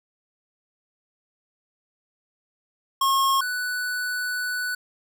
square tone pair in turn, 1083 / 1486.6 Hz, C#6 / F#6, -41 / +8 cents, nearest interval perfect fourth, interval 549 cents, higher second, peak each -19 / -26 dBFS, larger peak first, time 3.01-3.41 / 3.41-4.75 s, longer second, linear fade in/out 5 ms, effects none

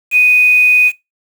sine tone with quantisation, 2489 Hz, D#7, in tune, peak -6 dBFS, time 0.11-0.92 s, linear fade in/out 50 ms, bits 5, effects noise-tail reverb RT60 0.2 s tail -20 dB re dry

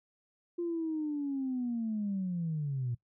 sine linear sweep, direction down, 349.2 to 116.54 Hz, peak -30 dBFS, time 0.58-2.95 s, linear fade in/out 10 ms, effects noise-tail reverb RT60 0.1 s tail -20 dB re dry + tanh soft clip ceiling -26 dBFS

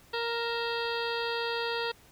harmonic tone with a mistuned harmonic, 466.2 Hz, A#4, in tune, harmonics 1 / 2 / 3 / 4 / 6 / 7 / 8 / 9 / 10, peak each -33 / -36 / -38 / -39 / -41 / -41 / -42 / -43 / -43 dBFS, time 0.13-1.92 s, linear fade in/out 10 ms, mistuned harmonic 6, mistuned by -81 cents, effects pink hiss -58 dBFS RMS until 2.11 s

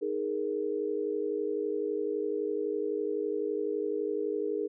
sine chord, D# suspended fourth, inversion none, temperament just, 311.1 / 414.8 / 466.7 Hz, D#4 / G#4 / A#4, 0 / -2 / +2 cents, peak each -36 / -31 / -34 dBFS, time 0.01-4.68 s, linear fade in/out 20 ms, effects none

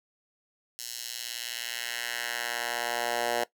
10% pulse tone with high-pass filter sweep, 119.2 Hz, A#2, 39 cents sharp, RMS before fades -33 dBFS, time 0.79-3.44 s, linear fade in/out 0 ms, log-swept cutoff 5200 to 580 Hz, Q 1.1, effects noise-tail reverb RT60 0.1 s tail -18 dB re dry

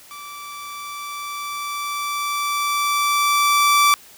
sawtooth tone with level ramp, 1163 Hz, D6, 17 cents flat, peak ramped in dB -31 to -8 dBFS, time 0.11-3.94 s, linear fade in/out 0 ms, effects white hiss -46 dBFS RMS until 4.17 s

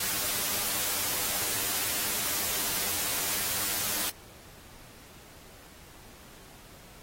white noise with comb filter, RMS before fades -30 dBFS, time 0-4.1 s, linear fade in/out 5 ms, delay 10 ms, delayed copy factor +0.65, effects pink hiss -52 dBFS RMS until 7.02 s + AAC 48 kbps

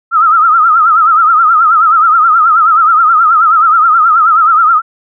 sine tone with vibrato, 1300 Hz, E6, 24 cents flat, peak -4 dBFS, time 0.11-4.82 s, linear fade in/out 50 ms, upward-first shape triangle, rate 9.4 Hz, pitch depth 130 cents each way, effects none

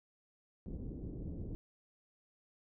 pink low-pass noise, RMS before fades -43 dBFS, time 0.66-1.55 s, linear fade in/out 0 ms, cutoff 380 Hz, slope 24 dB/octave, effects none

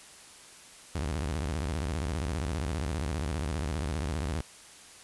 sawtooth tone with vibrato, 74.6 Hz, D2, 28 cents sharp, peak -26 dBFS, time 0.95-4.41 s, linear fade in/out 0 ms, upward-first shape square, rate 15 Hz, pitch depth 250 cents each way, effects white hiss -51 dBFS RMS until 5.03 s + resampled to 24000 Hz

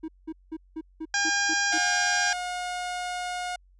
triangle tone bursts, 318.8 Hz, D#4, 42 cents sharp, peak -29 dBFS, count 8, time 0.03-1.784 s, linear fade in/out 10 ms, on 53 ms, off 190 ms
harmonic tone, 807 Hz, G#5, 50 cents flat, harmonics 1 / 2 / 3 / 4 / 5 / 6 / 7 / 8 / 9, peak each -32 / -25 / -36 / -36 / -40 / -33 / -31 / -39 / -37 dBFS, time 1.14-2.33 s, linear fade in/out 2 ms
sawtooth tone, 719 Hz, F#5, 50 cents flat, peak -26 dBFS, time 1.72-3.56 s, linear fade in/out 5 ms
effects added 46 Hz sine -55 dBFS peak until 3.79 s + resampled to 22050 Hz

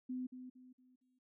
sine tone with echo, 253.9 Hz, B3, 48 cents sharp, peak -38 dBFS, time 0.09-0.27 s, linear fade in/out 10 ms, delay 230 ms, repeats 4, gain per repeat -9 dB, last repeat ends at 1.19 s, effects none

